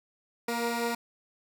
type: tone pair together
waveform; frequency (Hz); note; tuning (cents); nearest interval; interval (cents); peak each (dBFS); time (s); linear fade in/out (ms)
15% pulse; 234 / 473.2; A#3 / A#4; +7 / +26; octave; 1219; -24 / -26; 0.48-0.95; 5
effects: none